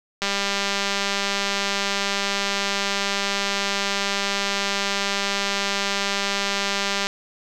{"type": "click train", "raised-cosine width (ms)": 0.2, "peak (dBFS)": -6, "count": 1364, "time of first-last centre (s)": [0.22, 7.069], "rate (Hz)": 199, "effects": []}